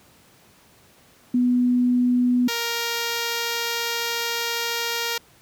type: tone pair in turn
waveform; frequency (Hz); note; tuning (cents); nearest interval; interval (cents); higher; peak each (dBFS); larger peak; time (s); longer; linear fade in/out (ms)
sine / 5% pulse; 246.9 / 467.2; B3 / A#4; 0 / +4; major seventh; 1104; second; -16 / -12; second; 1.34-2.48 / 2.48-5.18; second; 5
effects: pink hiss -54 dBFS RMS until 5.41 s + high-pass 80 Hz 12 dB/octave